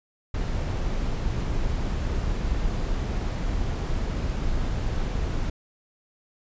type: noise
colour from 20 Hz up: brown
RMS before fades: -26 dBFS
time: 0.34-5.5 s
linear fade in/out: 5 ms
effects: resampled to 16000 Hz